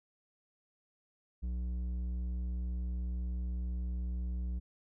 square tone with low-pass filter, 61 Hz, B1, 21 cents flat, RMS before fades -36 dBFS, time 1.42-4.6 s, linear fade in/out 20 ms, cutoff 170 Hz, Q 0.69, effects none

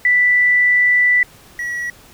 sine / triangle tone pair in turn, 1975.5 / 1928.2 Hz, B6 / B6, 0 / -42 cents, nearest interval unison, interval 42 cents, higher first, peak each -10 / -19 dBFS, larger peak first, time 0.05-1.23 / 1.59-1.9 s, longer first, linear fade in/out 2 ms, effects pink hiss -45 dBFS RMS until 2.13 s

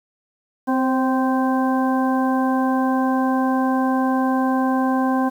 harmonic tone with a mistuned harmonic, 260 Hz, C4, 11 cents flat, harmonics 1 / 2 / 3 / 4 / 6, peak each -18 / -27 / -24 / -26 / -32 dBFS, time 0.67-5.3 s, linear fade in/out 20 ms, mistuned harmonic 2, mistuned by +33 cents, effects 8-bit

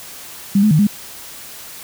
sine tone with pitch steps, 199.2 / 212.9 / 153.2 / 205.9 Hz, G3 / G#3 / D#3 / G#3, +28 / +43 / -27 / -15 cents, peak -9 dBFS, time 0.55-0.87 s, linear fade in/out 5 ms, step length 80 ms, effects white hiss -35 dBFS RMS until 1.83 s

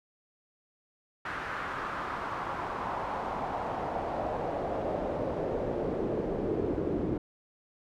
brown noise with band-pass filter sweep, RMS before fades -33 dBFS, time 1.25-7.18 s, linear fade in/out 5 ms, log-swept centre 1500 to 340 Hz, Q 2.3, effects none

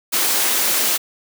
white high-pass noise, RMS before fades -18 dBFS, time 0.12-0.98 s, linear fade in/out 20 ms, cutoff 220 Hz, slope 24 dB/octave, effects none

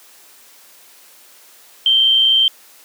sine tone with amplitude modulation, 3136 Hz, G7, in tune, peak -8 dBFS, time 1.86-2.48 s, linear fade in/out 2 ms, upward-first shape sine, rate 120 Hz, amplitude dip 40%, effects white hiss -46 dBFS RMS until 2.84 s + high-pass 300 Hz 12 dB/octave

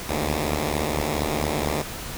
5% pulse beating tone pair, 72.8 / 77.2 Hz, D2 / D#2, -15 / -13 cents, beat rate 4.4 Hz, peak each -15 dBFS, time 0.08-1.83 s, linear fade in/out 20 ms, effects pink hiss -34 dBFS RMS until 2.17 s

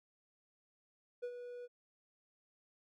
triangle tone with ADSR envelope, 487.8 Hz, B4, 21 cents flat, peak -35 dBFS, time 1.22-1.68 s, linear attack 19 ms, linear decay 67 ms, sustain -8 dB, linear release 36 ms, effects none

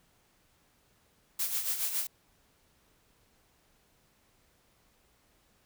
blue noise with tremolo, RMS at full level -30 dBFS, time 1.39-2.07 s, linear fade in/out 5 ms, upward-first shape sine, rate 7.2 Hz, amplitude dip 60%, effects pink hiss -68 dBFS RMS until 5.65 s

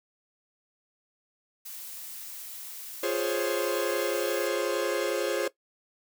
blue noise, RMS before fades -41 dBFS, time 1.65-4.48 s, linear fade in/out 10 ms
45% pulse chord, Db major seventh, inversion first, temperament equal, 349.2 / 415.3 / 523.3 / 554.4 Hz, F4 / Ab4 / C5 / Db5, 0 / 0 / 0 / 0 cents, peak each -32 dBFS, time 3.03-5.48 s, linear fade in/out 5 ms
effects noise-tail reverb RT60 0.1 s tail -17 dB re dry

